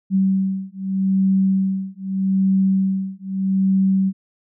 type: beating tone pair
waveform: sine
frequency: 191.4 / 192.21 Hz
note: G3 / G3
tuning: -41 / -34 cents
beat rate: 0.81 Hz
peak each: -19 dBFS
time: 0.1-4.13 s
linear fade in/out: 50 ms
effects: none